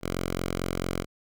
5% pulse tone, 44.48 Hz, F1, 32 cents sharp, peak -17 dBFS, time 0.01-1.06 s, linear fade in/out 50 ms, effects none

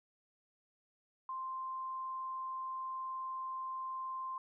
sine tone, 1046.5 Hz, C6, in tune, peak -38 dBFS, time 1.29-4.38 s, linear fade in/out 2 ms, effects none

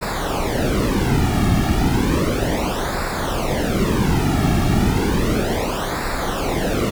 brown noise with flanger, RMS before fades -19 dBFS, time 0.01-6.91 s, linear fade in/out 20 ms, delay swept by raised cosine 0.32 to 2.02 ms, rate 0.33 Hz, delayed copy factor -0.8, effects none

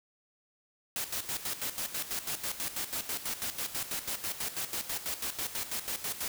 white noise with tremolo, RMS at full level -34 dBFS, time 0.96-6.28 s, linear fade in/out 2 ms, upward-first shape square, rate 6.1 Hz, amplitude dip 70%, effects none

